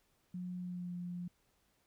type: tone with pitch glide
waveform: sine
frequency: 180 to 176.5 Hz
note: F#3 to F3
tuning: -47 to +19 cents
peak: -39 dBFS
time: 0.34-1.28 s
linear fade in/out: 5 ms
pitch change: -34 cents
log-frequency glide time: 0.58-0.94 s
effects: pink hiss -75 dBFS RMS until 1.86 s